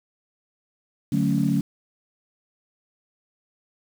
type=chord; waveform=sine; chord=D major seventh; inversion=none; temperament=equal; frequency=146.83 / 185 / 220 / 277.2 Hz; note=D3 / F#3 / A3 / C#4; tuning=0 / 0 / 0 / 0 cents; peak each=-24 dBFS; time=1.12-1.61 s; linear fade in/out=5 ms; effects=tanh soft clip ceiling -9 dBFS + 7-bit